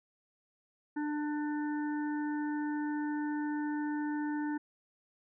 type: harmonic tone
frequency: 297.6 Hz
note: D4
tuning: 23 cents sharp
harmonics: 1 / 3 / 5 / 6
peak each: -32 / -42 / -46 / -48 dBFS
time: 0.96-4.58 s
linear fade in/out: 10 ms
effects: none